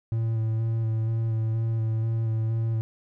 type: tone with vibrato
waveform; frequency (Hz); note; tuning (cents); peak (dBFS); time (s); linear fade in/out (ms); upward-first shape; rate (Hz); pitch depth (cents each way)
triangle; 112.3; A2; +36; -21; 0.12-2.81; 0; square; 2.1; 16
effects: none